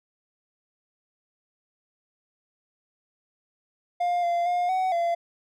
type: tone with pitch steps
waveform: triangle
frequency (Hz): 705 / 691 / 710 / 749 / 684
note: F5 / F5 / F5 / F#5 / F5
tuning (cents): +16 / -19 / +28 / +21 / -36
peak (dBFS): -20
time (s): 4-5.15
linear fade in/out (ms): 10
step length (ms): 230
effects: none